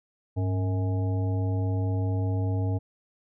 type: harmonic tone with a mistuned harmonic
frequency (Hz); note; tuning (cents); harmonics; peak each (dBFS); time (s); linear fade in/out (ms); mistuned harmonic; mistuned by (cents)
92; F#2; -9; 1 / 3 / 5 / 7 / 9; -24 / -34 / -38 / -41 / -43; 0.36-2.79; 20; 1; +150
effects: none